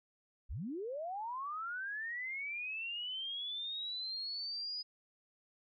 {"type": "linear sweep", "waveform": "sine", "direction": "up", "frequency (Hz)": [33.19, 4978], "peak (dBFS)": -38, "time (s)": [0.49, 4.83], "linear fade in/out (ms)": 20, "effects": []}